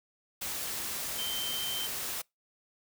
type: tone in noise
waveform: sine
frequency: 3115 Hz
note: G7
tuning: 12 cents flat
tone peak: -34 dBFS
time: 1.18-1.87 s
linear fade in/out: 10 ms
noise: white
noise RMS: -36 dBFS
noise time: 0.41-2.22 s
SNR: -1 dB
effects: noise-tail reverb RT60 0.2 s tail -26 dB re dry